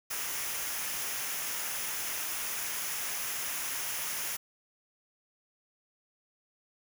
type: noise with comb filter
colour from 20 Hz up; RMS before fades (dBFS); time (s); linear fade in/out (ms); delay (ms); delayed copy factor
white; -35; 0.1-4.37; 10; 0.24; -0.5
effects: none